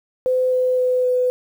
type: tone with pitch steps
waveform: sine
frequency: 510 / 507.1 / 504.1 / 501.2 Hz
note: C5 / B4 / B4 / B4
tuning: -44 / +46 / +35 / +25 cents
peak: -15 dBFS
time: 0.26-1.3 s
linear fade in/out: 0 ms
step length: 260 ms
effects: 8-bit